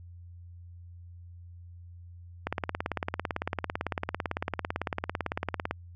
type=click train; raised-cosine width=0.5 ms; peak=-14 dBFS; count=59; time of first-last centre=2.47-5.71 s; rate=17.9 Hz; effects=added 87 Hz sine -45 dBFS peak until 5.95 s